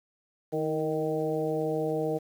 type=harmonic tone with a mistuned harmonic; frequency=155.56 Hz; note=D#3; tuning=in tune; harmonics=1 / 2 / 3 / 4 / 5; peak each=-35 / -33 / -29 / -34 / -38 dBFS; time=0.52-2.19 s; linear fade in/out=20 ms; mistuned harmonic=2; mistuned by=+40 cents; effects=9-bit